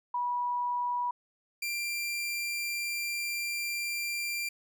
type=tone pair in turn; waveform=sine / sawtooth; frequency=975 / 2373 Hz; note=B5 / D7; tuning=-23 / +17 cents; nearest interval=octave + minor third; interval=1540 cents; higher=second; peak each=-28 dBFS; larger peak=neither; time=0.14-1.11 / 1.62-4.49 s; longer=second; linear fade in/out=5 ms; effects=none